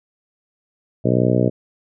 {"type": "harmonic tone", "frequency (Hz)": 61.74, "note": "B1", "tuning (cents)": 0, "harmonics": [2, 3, 4, 5, 6, 7, 8, 9, 10], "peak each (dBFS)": [-19, -21, -22, -23, -24, -24, -25, -26, -26], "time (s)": [1.04, 1.5], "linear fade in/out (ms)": 20, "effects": []}